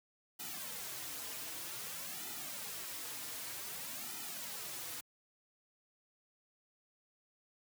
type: noise with flanger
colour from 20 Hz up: white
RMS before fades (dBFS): -44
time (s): 0.39-5.01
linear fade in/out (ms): 10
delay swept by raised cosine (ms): 1.8 to 5.4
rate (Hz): 0.53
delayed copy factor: -0.8
effects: high-pass 100 Hz 12 dB/octave